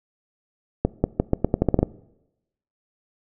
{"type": "accelerating click train", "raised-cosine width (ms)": 2, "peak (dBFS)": -4, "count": 11, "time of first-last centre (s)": [0.85, 1.83], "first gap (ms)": 190, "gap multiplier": 0.84, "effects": ["noise-tail reverb RT60 0.9 s tail -21 dB re dry"]}